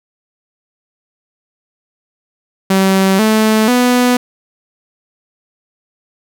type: tone with pitch steps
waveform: sawtooth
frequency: 191.8 / 217.8 / 247.3 Hz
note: G3 / A3 / B3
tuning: -37 / -17 / +3 cents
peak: -5 dBFS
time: 2.7-4.17 s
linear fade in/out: 5 ms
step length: 490 ms
effects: none